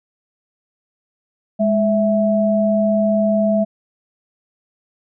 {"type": "tone pair together", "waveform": "sine", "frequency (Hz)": [207.7, 657.3], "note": ["G#3", "E5"], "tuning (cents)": [0, -5], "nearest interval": "octave + minor sixth", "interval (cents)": 1995, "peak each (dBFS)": -16, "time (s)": [1.59, 3.65], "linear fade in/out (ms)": 20, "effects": []}